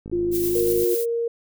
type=click train; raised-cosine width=3 ms; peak=-23 dBFS; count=42; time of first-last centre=0.06-0.835 s; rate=52.9 Hz
type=tone with pitch glide; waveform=sine; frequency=349.2 to 357.8 Hz; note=F4 to F4; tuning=0 to +42 cents; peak=-20 dBFS; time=0.12-0.95 s; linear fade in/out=10 ms; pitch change=+42 cents; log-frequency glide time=0.47-0.56 s
type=noise with tremolo; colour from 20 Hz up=violet; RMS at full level=-28 dBFS; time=0.31-1.06 s; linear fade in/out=50 ms; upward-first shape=square; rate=8.4 Hz; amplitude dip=25%
type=tone; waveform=sine; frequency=466.2 Hz; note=A#4; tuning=in tune; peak=-21 dBFS; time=0.55-1.28 s; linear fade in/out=5 ms
effects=none